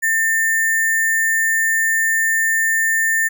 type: tone with sample-and-hold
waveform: sine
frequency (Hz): 1800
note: A6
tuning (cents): +39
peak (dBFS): -14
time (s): 0.02-3.29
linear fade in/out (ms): 20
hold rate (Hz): 8820
effects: none